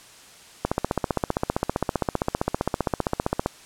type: click train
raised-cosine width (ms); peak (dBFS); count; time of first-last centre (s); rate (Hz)
1; -7; 44; 0.65-3.46; 15.3
effects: white hiss -48 dBFS RMS until 3.65 s + low-pass 9000 Hz 12 dB/octave